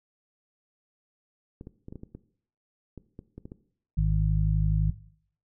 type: clicks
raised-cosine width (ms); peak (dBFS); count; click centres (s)
3; -28; 12; 1.611 / 1.671 / 1.884 / 1.925 / 1.957 / 2.034 / 2.15 / 2.977 / 3.191 / 3.38 / 3.455 / 3.519
type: harmonic tone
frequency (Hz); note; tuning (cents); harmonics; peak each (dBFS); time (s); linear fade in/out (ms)
51.91; G#1; 0; 1 / 2 / 3; -23 / -29 / -26; 3.97-4.91; 10
effects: noise-tail reverb RT60 0.6 s tail -17 dB re dry